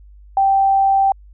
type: tone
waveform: sine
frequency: 781 Hz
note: G5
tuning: 7 cents flat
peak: -11 dBFS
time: 0.37-1.12 s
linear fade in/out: 2 ms
effects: added 50 Hz sine -40 dBFS peak until 1.33 s